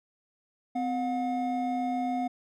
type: tone pair together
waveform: triangle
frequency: 255.9 / 720.5 Hz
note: C4 / F#5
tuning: -38 / -46 cents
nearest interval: octave + tritone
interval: 1792 cents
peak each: -28 dBFS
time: 0.75-2.28 s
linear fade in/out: 10 ms
effects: none